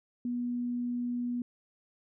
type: tone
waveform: sine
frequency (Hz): 243.1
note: B3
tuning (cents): -27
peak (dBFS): -30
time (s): 0.25-1.42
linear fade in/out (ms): 2
effects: none